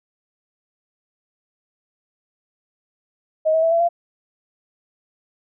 sine tone with pitch steps, 629 / 643 / 657.2 / 671.8 / 686.7 Hz, D#5 / E5 / E5 / E5 / F5, +19 / -43 / -5 / +33 / -29 cents, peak -14 dBFS, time 3.45-3.89 s, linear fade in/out 20 ms, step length 88 ms, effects none

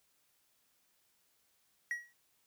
triangle tone with exponential decay, 1912 Hz, A#6, 43 cents sharp, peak -29 dBFS, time 1.91-2.13 s, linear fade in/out 1 ms, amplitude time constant 47 ms, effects white hiss -74 dBFS RMS until 2.46 s

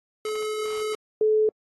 square / sine tone pair in turn, 429.3 / 431.4 Hz, A4 / A4, -43 / -34 cents, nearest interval unison, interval 9 cents, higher second, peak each -27 / -17 dBFS, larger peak second, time 0.25-0.95 / 1.21-1.49 s, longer first, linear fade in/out 2 ms, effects AAC 32 kbps

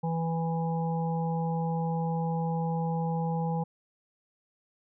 harmonic tone, 164.81 Hz, E3, in tune, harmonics 1 / 3 / 5 / 6, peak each -28 / -36 / -34 / -45 dBFS, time 0.03-3.64 s, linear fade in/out 10 ms, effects none

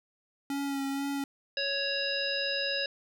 square tone with vibrato, 277.2 Hz, C#4, in tune, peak -31 dBFS, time 0.5-1.24 s, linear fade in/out 2 ms, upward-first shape sine, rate 2.1 Hz, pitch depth 21 cents each way
harmonic tone, 556 Hz, C#5, 5 cents sharp, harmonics 1 / 3 / 5 / 7 / 9, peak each -35 / -35 / -35 / -35 / -35 dBFS, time 1.57-2.86 s, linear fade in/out 2 ms
effects none

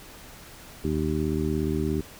harmonic tone, 77.1 Hz, D#2, 15 cents flat, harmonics 1 / 2 / 3 / 4 / 5, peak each -30 / -30 / -30 / -30 / -30 dBFS, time 0.84-2.01 s, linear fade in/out 5 ms, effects pink hiss -46 dBFS RMS until 2.19 s

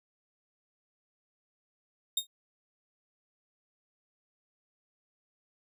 sawtooth tone with exponential decay, 3700 Hz, A#7, 14 cents flat, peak -21 dBFS, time 2.17-2.27 s, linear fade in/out 5 ms, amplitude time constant 20 ms, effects none

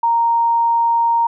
sine tone, 930 Hz, A#5, 4 cents flat, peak -12 dBFS, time 0.03-1.27 s, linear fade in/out 5 ms, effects none

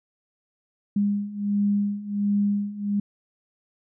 sine beating tone pair, 202.6 / 204 Hz, G#3 / G#3, -43 / -31 cents, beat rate 1.4 Hz, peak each -26 / -23 dBFS, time 0.96-3 s, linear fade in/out 5 ms, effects none

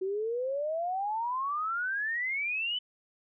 sine exponential sweep, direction up, 370 to 3039 Hz, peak -29 dBFS, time 0.01-2.79 s, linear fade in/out 10 ms, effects none

